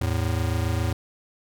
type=tone pair together; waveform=square; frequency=82 / 109.36 Hz; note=E2 / A2; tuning=-9 / -10 cents; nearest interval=perfect fourth; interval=499 cents; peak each=-26 dBFS; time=0.01-0.93 s; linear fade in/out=5 ms; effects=none